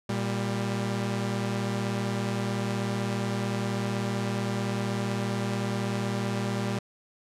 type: tone pair together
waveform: sawtooth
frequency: 116.71 / 197.7 Hz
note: A#2 / G3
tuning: +3 / +15 cents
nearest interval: major sixth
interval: 912 cents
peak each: -26 dBFS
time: 0.09-6.79 s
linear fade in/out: 5 ms
effects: low-pass 9000 Hz 12 dB/octave